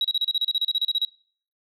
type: tone bursts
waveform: sine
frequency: 3858 Hz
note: B7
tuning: 41 cents flat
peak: -18 dBFS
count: 16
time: 0.01-1.05 s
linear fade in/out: 2 ms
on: 35 ms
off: 32 ms
effects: noise-tail reverb RT60 0.5 s tail -23 dB re dry + tanh soft clip ceiling -16 dBFS